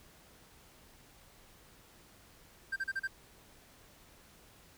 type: tone bursts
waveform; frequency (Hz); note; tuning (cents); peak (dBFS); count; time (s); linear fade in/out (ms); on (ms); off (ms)
triangle; 1575; G6; +8; -30; 5; 2.72-3.075; 10; 43; 35
effects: pink hiss -60 dBFS RMS until 4.77 s